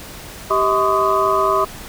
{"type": "tone cluster", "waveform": "sine", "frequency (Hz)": [391, 638, 1024, 1128, 1237], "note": ["G4", "D#5", "C6", "C#6", "D#6"], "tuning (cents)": [-4, 43, -38, 30, -10], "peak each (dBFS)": -20, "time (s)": [0.5, 1.65], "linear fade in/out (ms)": 10, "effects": ["pink hiss -35 dBFS RMS until 1.88 s"]}